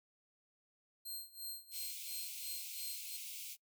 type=tone with tremolo; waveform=10% pulse; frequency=4186 Hz; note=C8; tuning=in tune; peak=-35 dBFS; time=1.05-3.17 s; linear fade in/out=10 ms; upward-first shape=sine; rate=2.9 Hz; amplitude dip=90%
type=high-pass noise; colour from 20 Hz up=white; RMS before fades=-47 dBFS; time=1.71-3.57 s; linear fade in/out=50 ms; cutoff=2200 Hz; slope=96 dB/octave
effects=noise-tail reverb RT60 0.1 s tail -23 dB re dry